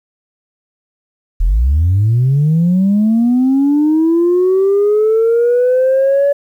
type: linear sweep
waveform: sine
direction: up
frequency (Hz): 36.71 to 572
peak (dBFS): -7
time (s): 1.4-6.33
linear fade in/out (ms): 10
effects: tanh soft clip ceiling -6 dBFS + 8-bit